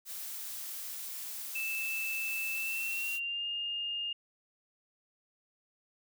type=noise; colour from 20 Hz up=blue; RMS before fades=-41 dBFS; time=0.05-3.2 s; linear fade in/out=50 ms
type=tone with pitch glide; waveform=sine; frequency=2637 to 2826 Hz; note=E7 to F7; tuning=0 to +20 cents; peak=-33 dBFS; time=1.55-4.13 s; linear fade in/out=5 ms; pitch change=+120 cents; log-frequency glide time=2.55-3.46 s
effects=none